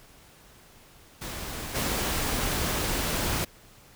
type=noise with level steps; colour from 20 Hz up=pink; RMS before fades=-36 / -28 dBFS; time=1.21-3.45 s; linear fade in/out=10 ms; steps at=1.74 s; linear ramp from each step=20 ms; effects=pink hiss -54 dBFS RMS until 3.95 s